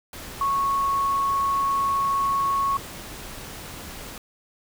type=tone in noise; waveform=sine; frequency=1104 Hz; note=C#6; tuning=7 cents flat; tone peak=-20 dBFS; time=0.41-2.77 s; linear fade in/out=2 ms; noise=pink; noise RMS=-38 dBFS; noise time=0.13-4.18 s; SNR=+15 dB; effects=none